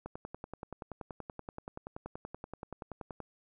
click train, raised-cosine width 1 ms, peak -27 dBFS, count 34, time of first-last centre 0.06-3.203 s, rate 10.5 Hz, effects none

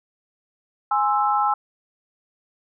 sine chord, Ab augmented, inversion none, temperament equal, 830.6 / 1046.5 / 1318.5 Hz, Ab5 / C6 / E6, 0 / 0 / 0 cents, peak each -20 / -25 / -22 dBFS, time 0.91-1.54 s, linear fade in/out 5 ms, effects none

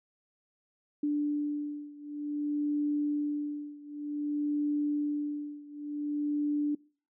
sine beating tone pair, 293.7 / 294.24 Hz, D4 / D4, 0 / +3 cents, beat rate 0.54 Hz, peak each -31 / -33 dBFS, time 1.03-6.75 s, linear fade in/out 5 ms, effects noise-tail reverb RT60 0.4 s tail -23 dB re dry

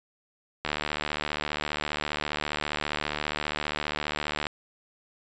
click train, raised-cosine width 0.3 ms, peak -12 dBFS, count 287, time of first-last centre 0.65-4.468 s, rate 74.9 Hz, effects resampled to 16000 Hz

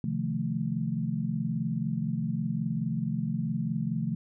sine chord, F dominant seventh, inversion second, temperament equal, 130.81 / 155.56 / 174.61 / 220 Hz, C3 / Eb3 / F3 / A3, 0 / 0 / 0 / 0 cents, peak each -34 / -33 / -33 / -32 dBFS, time 0.04-4.15 s, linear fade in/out 2 ms, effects none

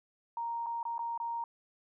sine tone with dropouts, 932.3 Hz, A#5, in tune, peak -33 dBFS, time 0.37-1.44 s, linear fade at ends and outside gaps 2 ms, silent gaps 0.662-0.666 / 0.83-0.852 / 0.981-0.991 / 1.177-1.2 s, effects none

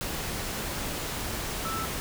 sine tone in noise, 1318.5 Hz, E6, in tune, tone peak -32 dBFS, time 1.65-1.85 s, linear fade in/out 0 ms, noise pink, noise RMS -33 dBFS, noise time 0.01-2 s, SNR -2 dB, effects none

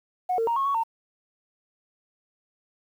sine tone with pitch steps, 731 / 455.2 / 933 / 1091 / 1116 / 909 Hz, F#5 / A#4 / A#5 / C#6 / C#6 / A#5, -21 / -41 / +1 / -28 / +11 / -44 cents, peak -21 dBFS, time 0.29-0.836 s, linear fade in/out 10 ms, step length 91 ms, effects tanh soft clip ceiling -17 dBFS + 9-bit

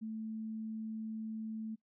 sine tone, 220 Hz, A3, in tune, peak -38 dBFS, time 0.01-1.76 s, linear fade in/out 20 ms, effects noise-tail reverb RT60 0.1 s tail -23 dB re dry

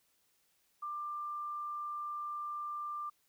sine tone, 1188 Hz, D6, 20 cents sharp, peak -37 dBFS, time 0.82-3.1 s, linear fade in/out 10 ms, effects white hiss -74 dBFS RMS until 3.28 s

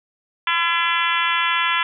harmonic tone, 338.4 Hz, E4, 45 cents sharp, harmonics 3 / 4 / 5 / 6 / 7 / 8 / 9 / 10, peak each -23 / -24 / -25 / -26 / -26 / -27 / -28 / -28 dBFS, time 0.47-1.83 s, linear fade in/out 2 ms, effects none

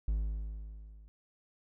triangle tone with level ramp, 52.8 Hz, G#1, 29 cents sharp, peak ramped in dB -25 to -50 dBFS, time 0.08-1.08 s, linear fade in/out 0 ms, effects none

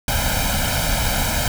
pink noise with comb filter, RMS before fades -20 dBFS, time 0.08-1.48 s, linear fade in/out 2 ms, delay 1.3 ms, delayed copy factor +0.9, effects none

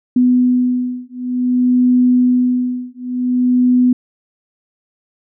sine beating tone pair, 249 / 249.54 Hz, B3 / B3, +14 / +18 cents, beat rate 0.54 Hz, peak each -14 dBFS, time 0.16-3.93 s, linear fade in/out 5 ms, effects none

